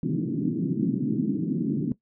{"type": "band-pass noise", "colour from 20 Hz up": "white", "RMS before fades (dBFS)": -26, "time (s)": [0.03, 1.92], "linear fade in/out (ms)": 2, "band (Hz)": [140, 320], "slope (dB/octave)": 48, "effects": ["noise-tail reverb RT60 0.1 s tail -17 dB re dry"]}